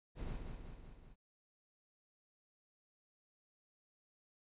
brown noise with echo, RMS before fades -42 dBFS, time 0.15-0.4 s, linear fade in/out 50 ms, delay 190 ms, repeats 4, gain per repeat -4 dB, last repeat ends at 1.16 s, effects resampled to 8000 Hz

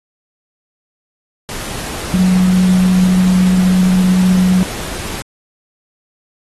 sine tone in noise, 184.2 Hz, F#3, 7 cents flat, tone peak -8 dBFS, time 2.14-4.63 s, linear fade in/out 0 ms, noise pink, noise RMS -25 dBFS, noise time 1.49-5.22 s, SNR +14 dB, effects AAC 32 kbps

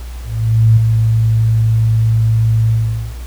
sine tone with ADSR envelope, 112.1 Hz, A2, 33 cents sharp, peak -4 dBFS, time 0.23-3.16 s, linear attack 540 ms, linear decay 6 ms, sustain -5 dB, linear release 460 ms, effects added 60 Hz sine -24 dBFS peak until 3.26 s + pink hiss -39 dBFS RMS until 3.26 s

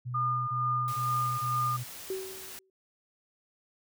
sine tone bursts, 123.47 Hz, B2, in tune, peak -33 dBFS, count 4, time 0.05-1.842 s, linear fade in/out 20 ms, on 430 ms, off 24 ms
sine tone with tremolo, 1214 Hz, D#6, 43 cents flat, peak -26 dBFS, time 0.14-1.77 s, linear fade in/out 10 ms, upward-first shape sine, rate 2.2 Hz, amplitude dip 40%
white noise, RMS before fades -44 dBFS, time 0.88-2.59 s, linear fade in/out 0 ms
sine tone with exponential decay, 380 Hz, F#4, 46 cents sharp, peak -29 dBFS, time 2.1-2.7 s, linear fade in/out 2 ms, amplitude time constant 130 ms
effects none

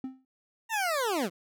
triangle tone with exponential decay, 261.6 Hz, C4, in tune, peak -28 dBFS, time 0.04-0.25 s, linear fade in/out 2 ms, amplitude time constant 44 ms
20% pulse linear sweep, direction down, 932.3 to 155.56 Hz, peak -22 dBFS, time 0.69-1.3 s, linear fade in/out 50 ms
effects none

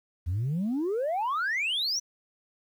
sine exponential sweep, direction up, 79.8 to 6040 Hz, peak -24 dBFS, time 0.26-2 s, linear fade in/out 20 ms, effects tanh soft clip ceiling -24 dBFS + 10-bit

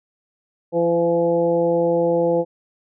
harmonic tone with a mistuned harmonic, 169.5 Hz, E3, 49 cents sharp, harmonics 1 / 2 / 3 / 4 / 5, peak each -26 / -22 / -17 / -29 / -29 dBFS, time 0.72-2.45 s, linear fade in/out 50 ms, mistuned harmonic 4, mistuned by +25 cents, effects none

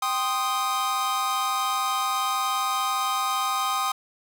45% pulse chord, C minor, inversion second, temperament equal, 784 / 1046.5 / 1244.5 Hz, G5 / C6 / Eb6, 0 / 0 / 0 cents, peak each -30 / -29 / -26 dBFS, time 0.02-3.92 s, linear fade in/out 5 ms, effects none

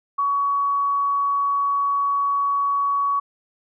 sine tone, 1125 Hz, C#6, 25 cents sharp, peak -18 dBFS, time 0.18-3.2 s, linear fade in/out 10 ms, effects none

